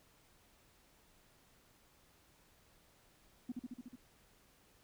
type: tone with echo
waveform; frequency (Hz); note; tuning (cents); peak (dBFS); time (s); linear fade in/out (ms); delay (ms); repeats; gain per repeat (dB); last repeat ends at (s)
sine; 246.9; B3; 0; -36; 3.49-3.52; 5; 73; 6; -2; 3.958
effects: tanh soft clip ceiling -34 dBFS + pink hiss -68 dBFS RMS until 4.83 s